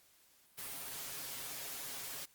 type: noise with comb filter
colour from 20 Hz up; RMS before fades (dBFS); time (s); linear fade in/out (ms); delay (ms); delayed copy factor
white; -44; 0.57-2.26; 20; 7.3; +0.95
effects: white hiss -67 dBFS RMS until 2.34 s + Opus 48 kbps